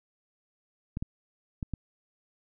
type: clicks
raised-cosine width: 5 ms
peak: -20 dBFS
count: 4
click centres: 0.971 / 1.025 / 1.628 / 1.737 s
effects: none